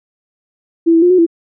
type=tone with pitch steps; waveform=sine; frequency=332.6 / 329.1 / 354.2 / 366.5 / 334.7 Hz; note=E4 / E4 / F4 / F#4 / E4; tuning=+16 / -3 / +24 / -16 / +26 cents; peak=-6 dBFS; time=0.86-1.265 s; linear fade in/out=20 ms; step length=81 ms; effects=none